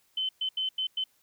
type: tone bursts at uneven times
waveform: sine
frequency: 3059 Hz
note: G7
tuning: 43 cents flat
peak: -27 dBFS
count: 5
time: 0.17-0.29 / 0.41-0.49 / 0.57-0.69 / 0.78-0.87 / 0.97-1.04 s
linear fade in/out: 5 ms
effects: white hiss -68 dBFS RMS until 1.22 s